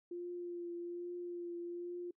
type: tone with vibrato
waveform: sine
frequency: 348.6 Hz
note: F4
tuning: 3 cents flat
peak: -40 dBFS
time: 0.11-2.11 s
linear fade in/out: 5 ms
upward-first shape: triangle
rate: 1.2 Hz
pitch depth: 21 cents each way
effects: noise-tail reverb RT60 0.1 s tail -25 dB re dry